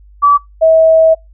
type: tone pair in turn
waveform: sine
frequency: 1151 / 644.7 Hz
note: D6 / E5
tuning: -35 / -39 cents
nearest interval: minor seventh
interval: 1004 cents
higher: first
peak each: -4 dBFS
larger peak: neither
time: 0.22-0.38 / 0.61-1.15 s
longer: second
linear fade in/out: 20 ms
effects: noise-tail reverb RT60 0.2 s tail -26 dB re dry + added 50 Hz sine -38 dBFS peak until 1.33 s